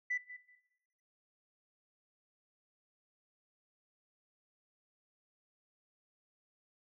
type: tone with echo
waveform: sine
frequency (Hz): 1985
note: B6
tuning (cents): +8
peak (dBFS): -31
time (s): 0.1-0.18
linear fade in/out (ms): 10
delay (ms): 190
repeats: 2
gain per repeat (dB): -14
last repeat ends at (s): 0.56
effects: noise-tail reverb RT60 1.0 s tail -19 dB re dry + tanh soft clip ceiling -27 dBFS